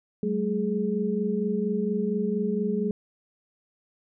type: tone cluster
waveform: sine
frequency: 190.9 / 215.2 / 419.4 Hz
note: G3 / A3 / G#4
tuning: -46 / -38 / +17 cents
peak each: -28 dBFS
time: 0.23-2.91 s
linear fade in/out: 2 ms
effects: none